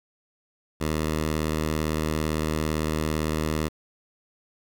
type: tone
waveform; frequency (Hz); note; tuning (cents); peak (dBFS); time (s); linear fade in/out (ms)
10% pulse; 77.78; D#2; 0; -16; 0.8-3.69; 20
effects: 9-bit